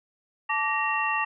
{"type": "tone cluster", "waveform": "sine", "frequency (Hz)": [875, 1159, 1871, 2731], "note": ["A5", "D6", "A#6", "F7"], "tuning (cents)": [-10, -23, 6, -39], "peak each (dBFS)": -29, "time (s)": [0.49, 1.25], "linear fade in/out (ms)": 10, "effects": []}